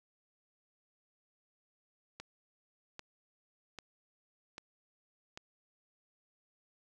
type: click train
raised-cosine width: 0.2 ms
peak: -27 dBFS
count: 5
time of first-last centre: 2.2-5.375 s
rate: 1.26 Hz
effects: none